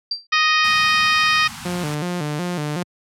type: tone with exponential decay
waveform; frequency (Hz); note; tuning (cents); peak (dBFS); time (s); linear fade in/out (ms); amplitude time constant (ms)
sine; 4699; D8; 0; -17; 0.11-0.27; 5; 33
type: harmonic tone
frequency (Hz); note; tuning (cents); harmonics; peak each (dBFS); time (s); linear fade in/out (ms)
622.3; D#5; 0; 2 / 3 / 4 / 5 / 6 / 7 / 8 / 9; -19 / -20 / -20 / -26 / -26 / -30 / -26 / -31; 0.32-1.48; 10
type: band-stop noise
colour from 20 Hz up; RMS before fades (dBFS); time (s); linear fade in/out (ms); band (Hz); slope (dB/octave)
pink; -33; 0.64-1.95; 5; 260 to 740; 96
type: tone with vibrato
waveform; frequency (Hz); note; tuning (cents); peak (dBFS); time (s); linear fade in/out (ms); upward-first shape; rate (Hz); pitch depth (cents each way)
sawtooth; 162.6; E3; -23; -18; 1.65-2.83; 5; square; 2.7; 150
effects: high-pass 100 Hz 12 dB/octave + low-pass 11000 Hz 12 dB/octave